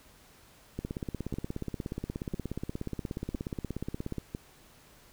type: two click trains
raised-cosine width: 3 ms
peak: -22 / -21 dBFS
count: 4 / 58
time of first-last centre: 1.34-4.349 / 0.79-4.183 s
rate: 0.997 / 16.8 Hz
effects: pink hiss -58 dBFS RMS until 5.12 s